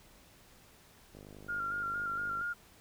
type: click train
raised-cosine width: 2 ms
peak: -38 dBFS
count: 65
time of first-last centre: 1.15-2.412 s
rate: 50.7 Hz
type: tone with vibrato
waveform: sine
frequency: 1396.9 Hz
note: F6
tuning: in tune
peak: -33 dBFS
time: 1.48-2.54 s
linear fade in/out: 20 ms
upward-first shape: square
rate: 4.3 Hz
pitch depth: 27 cents each way
effects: pink hiss -60 dBFS RMS until 2.8 s